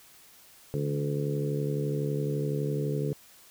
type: harmonic tone with a mistuned harmonic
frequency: 71.9 Hz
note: D2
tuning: 36 cents flat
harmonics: 2 / 3 / 4 / 5 / 6 / 7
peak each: -29 / -40 / -37 / -39 / -33 / -39 dBFS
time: 0.74-3.13 s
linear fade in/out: 0 ms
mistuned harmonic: 2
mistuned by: +26 cents
effects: white hiss -55 dBFS RMS until 3.5 s